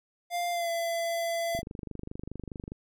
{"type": "tone with pitch glide", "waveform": "square", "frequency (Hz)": [698.5, 674.3], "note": ["F5", "E5"], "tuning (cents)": [0, 39], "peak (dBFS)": -29, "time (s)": [0.3, 1.62], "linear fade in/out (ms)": 50, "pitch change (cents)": -61, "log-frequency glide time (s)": [0.51, 0.7]}
{"type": "click train", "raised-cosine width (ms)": 3, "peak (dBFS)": -25, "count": 30, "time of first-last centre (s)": [1.55, 2.719], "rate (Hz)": 24.8}
{"effects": []}